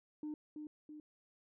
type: tone with echo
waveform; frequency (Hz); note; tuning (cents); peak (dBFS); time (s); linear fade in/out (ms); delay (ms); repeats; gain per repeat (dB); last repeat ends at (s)
sine; 302.4; D#4; -49; -38; 0.23-0.34; 2; 330; 2; -5; 1
effects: tanh soft clip ceiling -37 dBFS